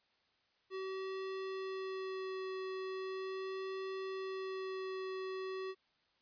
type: tone with vibrato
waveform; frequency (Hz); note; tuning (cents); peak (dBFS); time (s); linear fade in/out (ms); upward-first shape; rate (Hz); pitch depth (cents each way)
square; 380; F#4; +46; -40; 0.7-5.75; 50; sine; 0.39; 10
effects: white hiss -75 dBFS RMS until 6.21 s + resampled to 11025 Hz